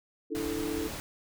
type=chord; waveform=sine; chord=D suspended second; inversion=none; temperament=equal; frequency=293.7 / 329.6 / 440 Hz; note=D4 / E4 / A4; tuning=0 / 0 / 0 cents; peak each=-35 dBFS; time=0.3-0.89 s; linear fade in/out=20 ms
type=noise; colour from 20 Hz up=pink; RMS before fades=-39 dBFS; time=0.35-1 s; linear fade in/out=0 ms
effects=none